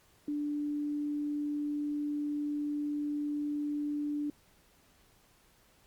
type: tone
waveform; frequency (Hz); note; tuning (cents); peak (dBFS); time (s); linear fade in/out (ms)
sine; 293.8; D4; +1; -31; 0.28-4.3; 2
effects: pink hiss -65 dBFS RMS until 5.86 s + Opus 48 kbps